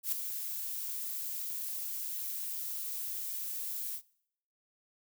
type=noise with ADSR envelope; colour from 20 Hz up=violet; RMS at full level=-30 dBFS; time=0.03-4.02 s; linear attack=93 ms; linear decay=4 ms; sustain=-8 dB; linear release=81 ms; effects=noise-tail reverb RT60 0.7 s tail -23 dB re dry

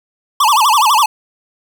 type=tone with vibrato; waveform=square; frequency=1002 Hz; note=B5; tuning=25 cents sharp; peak=-9 dBFS; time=0.4-1.06 s; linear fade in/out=5 ms; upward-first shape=sine; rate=12 Hz; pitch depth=290 cents each way; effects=none

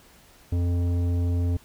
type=tone with tanh clipping; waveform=triangle; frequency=87.31 Hz; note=F2; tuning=in tune; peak=-23 dBFS; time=0.52-1.57 s; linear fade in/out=5 ms; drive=16 dB; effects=pink hiss -54 dBFS RMS until 1.64 s

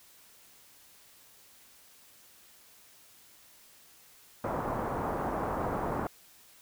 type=low-pass noise; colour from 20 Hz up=white; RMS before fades=-33 dBFS; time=4.44-6.07 s; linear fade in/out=2 ms; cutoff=1100 Hz; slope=24 dB/octave; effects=white hiss -58 dBFS RMS until 6.61 s

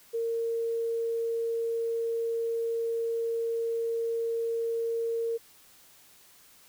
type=tone; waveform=sine; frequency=460 Hz; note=A#4; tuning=23 cents flat; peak=-27 dBFS; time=0.13-5.38 s; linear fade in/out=20 ms; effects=white hiss -57 dBFS RMS until 6.68 s

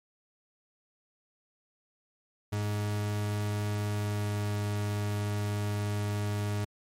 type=tone with pitch glide; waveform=40% pulse; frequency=104 to 103.4 Hz; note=G#2 to G#2; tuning=+3 to -7 cents; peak=-28 dBFS; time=2.52-6.65 s; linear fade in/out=10 ms; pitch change=-10 cents; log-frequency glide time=3.8-4.52 s; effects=MP3 64 kbps

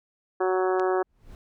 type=harmonic tone; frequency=185.9 Hz; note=F#3; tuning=8 cents sharp; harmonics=2 / 3 / 4 / 5 / 6 / 7 / 8 / 9; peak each=-23 / -31 / -29 / -35 / -34 / -36 / -40 / -39 dBFS; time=0.4-1.03 s; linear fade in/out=10 ms
type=click; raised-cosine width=0.2 ms; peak=-23 dBFS; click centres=0.797 s
type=noise with exponential growth; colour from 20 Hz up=brown; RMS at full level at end=-40 dBFS; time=1.01-1.35 s; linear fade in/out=1 ms; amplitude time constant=72 ms
effects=none

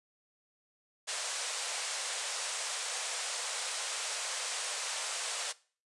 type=band-pass noise; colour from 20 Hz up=white; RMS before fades=-37 dBFS; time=1.07-5.53 s; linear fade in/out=20 ms; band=470 to 9300 Hz; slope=48 dB/octave; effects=noise-tail reverb RT60 0.4 s tail -20 dB re dry + resampled to 24000 Hz

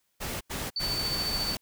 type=noise bursts; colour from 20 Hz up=pink; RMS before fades=-34 dBFS; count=3; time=0.2-1 s; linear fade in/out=20 ms; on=210 ms; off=85 ms
type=tone with tremolo; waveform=sine; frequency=4527 Hz; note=C#8; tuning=36 cents sharp; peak=-27 dBFS; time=0.76-1.55 s; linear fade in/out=2 ms; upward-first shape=sine; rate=14 Hz; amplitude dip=45%
type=noise; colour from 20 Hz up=pink; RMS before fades=-34 dBFS; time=0.99-1.57 s; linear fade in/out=2 ms
effects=white hiss -74 dBFS RMS until 1.61 s

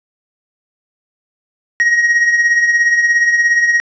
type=tone with tremolo; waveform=triangle; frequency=1887 Hz; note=A#6; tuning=21 cents sharp; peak=-5 dBFS; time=1.8-3.8 s; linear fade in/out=0 ms; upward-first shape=triangle; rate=17 Hz; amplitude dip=60%; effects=resampled to 16000 Hz

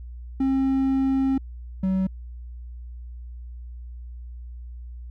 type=tone pair in turn; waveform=triangle; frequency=267.6 / 189.22 Hz; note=C4 / F#3; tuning=+39 / +39 cents; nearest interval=tritone; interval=600 cents; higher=first; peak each=-17 / -18 dBFS; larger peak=first; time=0.4-1.38 / 1.83-2.07 s; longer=first; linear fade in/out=5 ms; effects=added 60 Hz sine -35 dBFS peak until 5.1 s

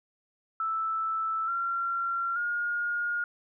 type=tone with pitch steps; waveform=sine; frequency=1318.5 / 1371.3 / 1426.3 Hz; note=E6 / F6 / F6; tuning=0 / -32 / +36 cents; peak=-27 dBFS; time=0.6-3.24 s; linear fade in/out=2 ms; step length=880 ms; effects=none

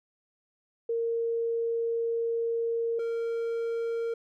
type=tone pair in turn; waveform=sine / triangle; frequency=461.9 / 461.9 Hz; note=A#4 / A#4; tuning=-16 / -16 cents; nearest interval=unison; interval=0 cents; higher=neither; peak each=-26 dBFS; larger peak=neither; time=0.89-2.99 / 2.99-4.14 s; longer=first; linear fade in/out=5 ms; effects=none

